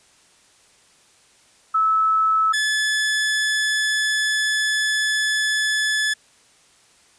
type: tone pair in turn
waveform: sine / sawtooth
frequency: 1303 / 1723.8 Hz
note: E6 / A6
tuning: -20 / -36 cents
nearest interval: perfect fourth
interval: 484 cents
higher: second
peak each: -15 dBFS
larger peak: neither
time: 1.74-2.53 / 2.53-6.14 s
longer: second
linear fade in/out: 10 ms
effects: white hiss -55 dBFS RMS until 7.18 s + resampled to 22050 Hz